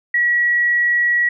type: tone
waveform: sine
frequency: 1923 Hz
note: B6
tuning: 47 cents flat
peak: -13 dBFS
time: 0.14-1.29 s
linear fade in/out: 5 ms
effects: none